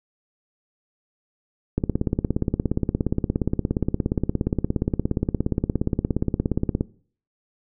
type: click train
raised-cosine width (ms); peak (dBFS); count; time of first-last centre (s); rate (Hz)
3; -8; 87; 1.78-6.809; 17.1
effects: noise-tail reverb RT60 0.5 s tail -21 dB re dry